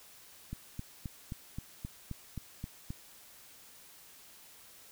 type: click train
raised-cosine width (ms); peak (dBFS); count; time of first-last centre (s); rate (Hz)
5; -26; 10; 0.53-2.905; 3.79
effects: white hiss -56 dBFS RMS until 4.91 s